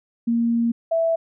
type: tone pair in turn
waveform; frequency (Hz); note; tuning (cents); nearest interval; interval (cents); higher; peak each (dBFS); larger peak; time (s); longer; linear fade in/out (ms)
sine; 233.1 / 659.3; A#3 / E5; 0 / 0; octave + tritone; 1800; second; -17; neither; 0.27-0.72 / 0.91-1.16; first; 10
effects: none